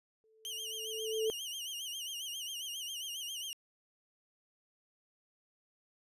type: tone with exponential growth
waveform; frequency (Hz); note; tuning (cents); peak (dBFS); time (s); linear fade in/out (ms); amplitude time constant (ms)
sine; 440; A4; 0; -28; 0.24-1.3; 0; 230
type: tone with vibrato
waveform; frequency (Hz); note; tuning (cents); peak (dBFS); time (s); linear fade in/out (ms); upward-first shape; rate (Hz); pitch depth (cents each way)
sawtooth; 3009; F#7; +28; -36; 0.45-3.53; 0; sine; 7.4; 120
effects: resampled to 32000 Hz

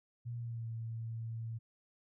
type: tone with pitch glide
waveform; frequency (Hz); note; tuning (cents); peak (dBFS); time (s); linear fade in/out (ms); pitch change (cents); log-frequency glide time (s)
sine; 118.9 to 113.73; A#2 to A#2; +35 to -42; -38; 0.25-1.59; 20; -77; 0.36-0.68
effects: none

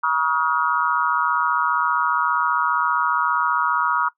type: tone cluster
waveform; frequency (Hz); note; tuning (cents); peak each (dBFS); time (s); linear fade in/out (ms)
sine; 958 / 1125 / 1260 / 1422; A#5 / C#6 / D#6 / F6; +47 / +25 / +21 / +31; -22 / -24 / -22 / -23; 0.03-4.09; 10
effects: noise-tail reverb RT60 0.1 s tail -20 dB re dry

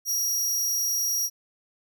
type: tone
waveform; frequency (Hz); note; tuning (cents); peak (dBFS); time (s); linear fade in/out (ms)
sawtooth; 5690; F8; +31; -21; 0.05-1.3; 50
effects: none

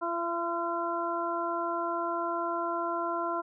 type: harmonic tone with a mistuned harmonic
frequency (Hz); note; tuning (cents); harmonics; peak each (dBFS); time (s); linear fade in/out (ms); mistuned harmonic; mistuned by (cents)
341.2; F4; -40; 1 / 2 / 3 / 4; -35 / -34 / -33 / -35; 0.01-3.42; 20; 2; -15
effects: none

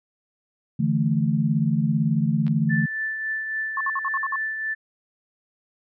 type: chord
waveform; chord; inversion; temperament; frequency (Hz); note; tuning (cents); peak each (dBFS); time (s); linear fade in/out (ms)
sine; D suspended second; none; equal; 146.83 / 164.81 / 220; D3 / E3 / A3; 0 / 0 / 0; -23; 0.79-2.86; 10
type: clicks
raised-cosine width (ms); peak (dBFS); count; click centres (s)
0.3; -26; 2; 2.467 / 2.48
type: tone with tremolo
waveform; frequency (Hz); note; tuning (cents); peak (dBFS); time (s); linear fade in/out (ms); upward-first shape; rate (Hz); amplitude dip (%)
sine; 1760; A6; 0; -23; 2.69-4.75; 20; triangle; 3.6; 45
type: tone bursts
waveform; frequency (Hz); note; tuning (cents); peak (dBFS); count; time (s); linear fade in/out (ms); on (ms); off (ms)
sine; 1089; C#6; -31; -23; 7; 3.77-4.359; 2; 37; 55
effects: none

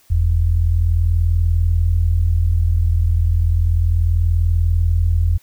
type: tone pair together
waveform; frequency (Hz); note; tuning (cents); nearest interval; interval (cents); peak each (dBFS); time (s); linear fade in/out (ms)
sine; 43.88 / 84.2; F1 / E2; +9 / +37; major seventh; 1128; -17 / -14; 0.1-5.38; 10
effects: white hiss -54 dBFS RMS until 5.42 s

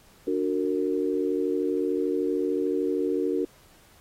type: chord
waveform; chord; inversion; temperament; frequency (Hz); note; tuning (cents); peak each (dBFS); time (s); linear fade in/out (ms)
sine; D augmented; none; just; 293.7 / 367.1 / 458.9; D4 / F#4 / A#4; 0 / -14 / -27; -28 / -27 / -28; 0.27-3.45; 5
effects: pink hiss -57 dBFS RMS until 4 s + AAC 48 kbps

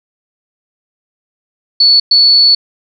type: tone bursts at uneven times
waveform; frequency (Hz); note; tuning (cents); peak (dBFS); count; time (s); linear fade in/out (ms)
sine; 4435; C#8; 0; -4; 2; 1.8-2 / 2.11-2.55; 5
effects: none

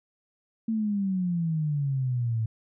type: exponential sweep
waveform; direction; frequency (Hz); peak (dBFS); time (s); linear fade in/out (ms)
sine; down; 226.9 to 109.3; -24; 0.68-2.46; 5
effects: none

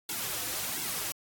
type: noise with flanger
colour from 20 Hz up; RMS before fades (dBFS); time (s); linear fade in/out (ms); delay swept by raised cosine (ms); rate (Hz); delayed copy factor
white; -34; 0.09-1.12; 2; 1.6 to 5; 1.4; -0.9
effects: AAC 64 kbps

